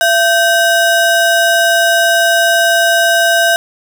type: ring-modulated tone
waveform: square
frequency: 1116 Hz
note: C#6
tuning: 11 cents sharp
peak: -6 dBFS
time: 0.01-3.56 s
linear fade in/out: 0 ms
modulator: 441 Hz
effects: none